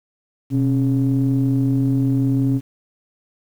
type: ring-modulated tone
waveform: triangle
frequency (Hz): 73.1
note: D2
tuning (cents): -7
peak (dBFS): -10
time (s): 0.5-2.61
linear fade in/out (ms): 50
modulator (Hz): 199
effects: 8-bit